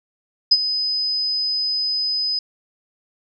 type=tone with ADSR envelope; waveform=sine; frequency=5020 Hz; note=D#8; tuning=15 cents sharp; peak=-7 dBFS; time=0.51-2.39 s; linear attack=10 ms; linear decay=44 ms; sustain=-12 dB; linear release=3 ms; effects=none